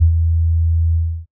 sine tone with ADSR envelope, 82.41 Hz, E2, in tune, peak -6 dBFS, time 0-1.26 s, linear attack 25 ms, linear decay 88 ms, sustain -6 dB, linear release 310 ms, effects noise-tail reverb RT60 0.1 s tail -25 dB re dry

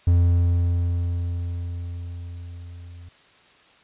triangle tone with level ramp, 86.8 Hz, F2, 10 cents flat, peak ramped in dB -11 to -37 dBFS, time 0.07-3.09 s, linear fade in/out 5 ms, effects white hiss -54 dBFS RMS until 3.83 s + resampled to 8000 Hz

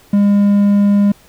triangle tone, 202.7 Hz, G#3, 42 cents flat, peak -6 dBFS, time 0.13-1.12 s, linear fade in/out 5 ms, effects pink hiss -47 dBFS RMS until 1.28 s

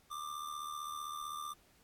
square tone with amplitude modulation, 1189 Hz, D6, 21 cents sharp, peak -38 dBFS, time 0.1-1.54 s, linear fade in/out 20 ms, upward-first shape sine, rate 75.6 Hz, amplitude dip 65%, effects pink hiss -68 dBFS RMS until 1.83 s + AAC 64 kbps

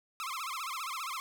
sawtooth tone with vibrato, 1174.7 Hz, D6, in tune, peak -32 dBFS, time 0.2-1.2 s, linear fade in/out 0 ms, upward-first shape sine, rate 15 Hz, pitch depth 230 cents each way, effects none

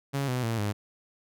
sawtooth tone with pitch steps, 138.9 / 125.91 / 114.13 / 103.46 Hz, C#3 / B2 / A#2 / G#2, +4 / +34 / -36 / -6 cents, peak -23 dBFS, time 0.13-0.73 s, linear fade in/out 20 ms, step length 150 ms, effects none

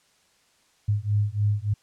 sine beating tone pair, 102.2 / 105.6 Hz, G#2 / G#2, -27 / +29 cents, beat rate 3.4 Hz, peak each -24 dBFS, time 0.88-1.74 s, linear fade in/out 10 ms, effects white hiss -63 dBFS RMS until 1.82 s + low-pass 8000 Hz 12 dB/octave

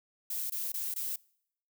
violet noise bursts, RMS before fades -35 dBFS, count 4, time 0.3-1.16 s, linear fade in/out 5 ms, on 200 ms, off 20 ms, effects noise-tail reverb RT60 0.7 s tail -25 dB re dry

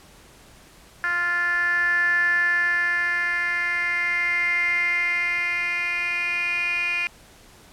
10% pulse tone with band-pass filter sweep, 349.2 Hz, F4, in tune, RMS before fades -23 dBFS, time 1.04-7.07 s, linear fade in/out 0 ms, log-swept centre 1600 to 2500 Hz, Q 9.4, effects pink hiss -50 dBFS RMS until 7.72 s + low-pass 12000 Hz 12 dB/octave

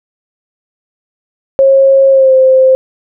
sine tone with pitch glide, 541 to 522.9 Hz, C#5 to C5, -42 to -1 cents, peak -3 dBFS, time 1.59-2.75 s, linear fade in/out 0 ms, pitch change -59 cents, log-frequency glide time 2.1-2.34 s, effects none

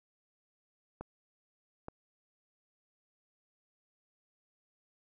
clicks, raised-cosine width 1 ms, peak -27 dBFS, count 2, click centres 1.01 / 1.884 s, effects none

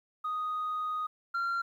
sine tone pair in turn, 1244.5 / 1378.1 Hz, D#6 / F6, 0 / -23 cents, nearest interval major second, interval 177 cents, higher second, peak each -29 / -26 dBFS, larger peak second, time 0.24-1.07 / 1.34-1.62 s, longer first, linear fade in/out 10 ms, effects tanh soft clip ceiling -28 dBFS + 11-bit

